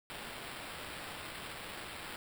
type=noise with sample-and-hold; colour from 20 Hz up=violet; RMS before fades=-45 dBFS; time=0.1-2.16 s; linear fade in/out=0 ms; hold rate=6300 Hz; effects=none